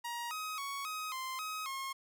sawtooth tone with pitch steps, 947 / 1263 / 1114 / 1261 / 1044 / 1266 / 1077 Hz, A#5 / D#6 / C#6 / D#6 / C6 / D#6 / C6, +27 / +26 / +8 / +23 / -4 / +30 / +50 cents, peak -34 dBFS, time 0.04-1.93 s, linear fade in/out 10 ms, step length 270 ms, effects none

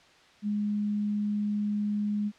sine tone, 207.7 Hz, G#3, in tune, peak -26 dBFS, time 0.42-2.32 s, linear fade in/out 50 ms, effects white hiss -57 dBFS RMS until 2.38 s + low-pass 4000 Hz 12 dB/octave

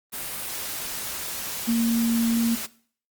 sine tone in noise, 231.1 Hz, A#3, 15 cents flat, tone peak -19 dBFS, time 1.67-2.56 s, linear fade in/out 20 ms, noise white, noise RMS -32 dBFS, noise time 0.12-2.67 s, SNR +10 dB, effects noise-tail reverb RT60 0.5 s tail -19 dB re dry + Opus 32 kbps

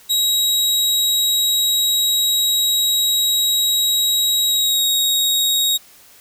sawtooth tone with pitch glide, 3830 to 3773 Hz, A#7 to A#7, +46 to +20 cents, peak -12 dBFS, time 0.09-5.78 s, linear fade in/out 20 ms, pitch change -26 cents, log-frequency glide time 4.49-4.85 s, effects white hiss -47 dBFS RMS until 6.2 s

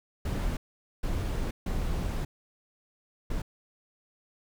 brown noise bursts at uneven times, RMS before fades -30 dBFS, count 4, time 0.25-0.57 / 1.03-1.51 / 1.66-2.25 / 3.3-3.42 s, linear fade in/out 5 ms, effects none

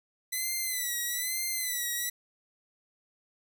5% pulse tone with vibrato, 2001 Hz, B6, 22 cents sharp, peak -20 dBFS, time 0.32-2.1 s, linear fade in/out 10 ms, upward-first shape sine, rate 1.1 Hz, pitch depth 81 cents each way, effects none

